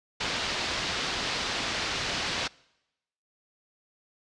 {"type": "low-pass noise", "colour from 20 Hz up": "white", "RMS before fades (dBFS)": -31, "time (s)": [0.2, 2.48], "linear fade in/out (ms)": 10, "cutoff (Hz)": 4900, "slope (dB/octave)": 24, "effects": ["noise-tail reverb RT60 0.9 s tail -24 dB re dry", "resampled to 22050 Hz"]}